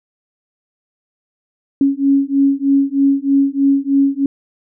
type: beating tone pair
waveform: sine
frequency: 274.9 / 278.1 Hz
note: C#4 / C#4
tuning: -14 / +6 cents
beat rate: 3.2 Hz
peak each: -14 dBFS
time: 1.81-4.26 s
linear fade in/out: 2 ms
effects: none